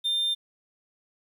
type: tone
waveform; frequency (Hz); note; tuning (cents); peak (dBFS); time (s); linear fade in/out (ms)
triangle; 3600; A7; +39; -22; 0.04-0.35; 20
effects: 10-bit